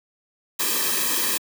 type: noise with comb filter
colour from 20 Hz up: white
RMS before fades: -23 dBFS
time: 0.59-1.38 s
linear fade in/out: 10 ms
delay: 1.4 ms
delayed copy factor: -0.95
effects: high-pass 200 Hz 12 dB/octave